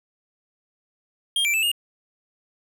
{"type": "tone with pitch steps", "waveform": "square", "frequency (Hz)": [3220, 2343, 2631, 2841], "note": ["G7", "D7", "E7", "F7"], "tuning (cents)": [46, -5, -4, 29], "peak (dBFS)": -20, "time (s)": [1.36, 1.716], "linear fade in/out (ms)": 2, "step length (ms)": 89, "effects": []}